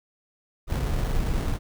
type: noise with sample-and-hold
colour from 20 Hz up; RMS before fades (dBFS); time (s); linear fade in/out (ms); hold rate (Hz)
brown; -25; 0.67-1.59; 50; 2450
effects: none